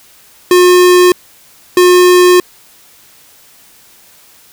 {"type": "tone bursts at uneven times", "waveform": "square", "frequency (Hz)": 359.7, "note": "F#4", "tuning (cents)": -49, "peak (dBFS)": -4, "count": 2, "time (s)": [[0.51, 1.12], [1.77, 2.4]], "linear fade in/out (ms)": 2, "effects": ["white hiss -43 dBFS RMS until 4.52 s"]}